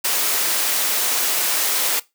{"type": "high-pass noise", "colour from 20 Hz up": "white", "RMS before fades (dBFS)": -20, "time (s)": [0.04, 2], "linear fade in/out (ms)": 10, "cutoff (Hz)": 370, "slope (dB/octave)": 12, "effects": ["noise-tail reverb RT60 0.2 s tail -19 dB re dry"]}